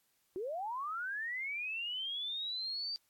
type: linear sweep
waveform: sine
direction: up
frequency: 348.2 to 4680 Hz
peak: -36 dBFS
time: 0.36-2.96 s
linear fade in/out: 0 ms
effects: white hiss -75 dBFS RMS until 3.09 s + AAC 64 kbps